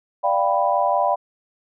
sine chord, G dominant seventh, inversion second, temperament equal, 587.3 / 698.5 / 784 / 987.8 Hz, D5 / F5 / G5 / B5, 0 / 0 / 0 / 0 cents, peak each -22 dBFS, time 0.23-1.16 s, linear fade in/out 20 ms, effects none

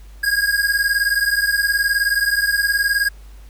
square beating tone pair, 1628 / 1647 Hz, G#6 / G#6, -35 / -15 cents, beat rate 19 Hz, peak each -19 / -20 dBFS, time 0.23-3.09 s, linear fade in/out 10 ms, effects added 50 Hz sine -37 dBFS peak until 3.49 s + pink hiss -52 dBFS RMS until 3.49 s

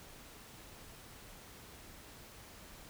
silence, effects pink hiss -54 dBFS RMS until 2.89 s

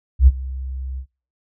sine tone with ADSR envelope, 65.41 Hz, C2, in tune, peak -4 dBFS, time 0.19-1.06 s, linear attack 81 ms, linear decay 36 ms, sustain -21 dB, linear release 78 ms, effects noise-tail reverb RT60 0.5 s tail -26 dB re dry

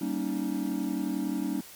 triangle chord, Eb dominant seventh, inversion first, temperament just, 194.45 / 233.3 / 280 / 311.1 Hz, G3 / Bb3 / Db4 / Eb4, -14 / +2 / +18 / 0 cents, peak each -32 / -33 / -30 / -31 dBFS, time 0.01-1.61 s, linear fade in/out 5 ms, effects white hiss -48 dBFS RMS until 1.75 s + MP3 96 kbps

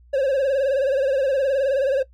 triangle tone with vibrato, 543 Hz, C#5, 36 cents flat, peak -15 dBFS, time 0.13-2.03 s, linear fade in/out 10 ms, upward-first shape sine, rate 19 Hz, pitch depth 84 cents each way, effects noise-tail reverb RT60 0.1 s tail -18 dB re dry + added 60 Hz sine -48 dBFS peak until 2.13 s

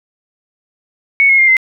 sine tone with pitch steps, 2217 / 2166 / 2117 / 2069 Hz, C#7 / C#7 / C7 / C7, 0 / -41 / +20 / -20 cents, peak -6 dBFS, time 1.2-1.568 s, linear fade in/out 0 ms, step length 92 ms, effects none

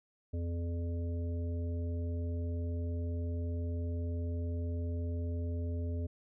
harmonic tone, 85.1 Hz, F2, 44 cents flat, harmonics 1 / 3 / 5 / 7, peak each -33 / -43 / -47 / -50 dBFS, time 0.33-6.07 s, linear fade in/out 10 ms, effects none

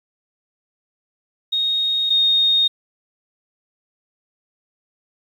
sine tone pair in turn, 3729 / 3705 Hz, A#7 / A#7, 0 / -11 cents, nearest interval unison, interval 11 cents, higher first, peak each -17 / -13 dBFS, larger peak second, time 1.52-2.1 / 2.1-2.68 s, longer neither, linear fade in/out 10 ms, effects 8-bit

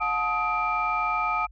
sine tone cluster, 721 / 869 / 1259 / 2364 Hz, F#5 / A5 / D#6 / D7, -45 / -22 / +20 / +11 cents, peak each -31 / -29 / -25 / -30 dBFS, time 0-1.47 s, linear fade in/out 20 ms, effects tanh soft clip ceiling -14 dBFS + added 50 Hz sine -46 dBFS peak until 1.51 s

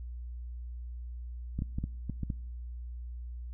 clicks, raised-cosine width 5 ms, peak -21 dBFS, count 7, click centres 1.59 / 1.621 / 1.785 / 1.84 / 2.097 / 2.233 / 2.302 s, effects noise-tail reverb RT60 1.0 s tail -24 dB re dry + added 60 Hz sine -38 dBFS peak until 3.53 s

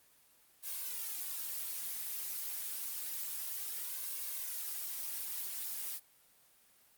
blue noise with flanger, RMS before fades -40 dBFS, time 0.62-6 s, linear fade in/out 50 ms, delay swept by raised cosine 1.8 to 4.9 ms, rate 0.28 Hz, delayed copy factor +0.95, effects white hiss -66 dBFS RMS until 6.97 s + Opus 24 kbps

